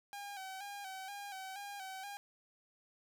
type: tone with vibrato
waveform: sawtooth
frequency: 785 Hz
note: G5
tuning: 2 cents sharp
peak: -40 dBFS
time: 0.13-2.17 s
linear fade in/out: 0 ms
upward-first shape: square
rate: 2.1 Hz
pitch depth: 52 cents each way
effects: 12-bit